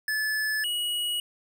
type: tone pair in turn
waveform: square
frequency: 1730 / 2910 Hz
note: A6 / F#7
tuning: -30 / -29 cents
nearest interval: major sixth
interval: 901 cents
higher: second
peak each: -26 / -27 dBFS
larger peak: first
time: 0.08-0.64 / 0.64-1.2 s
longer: neither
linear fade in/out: 2 ms
effects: none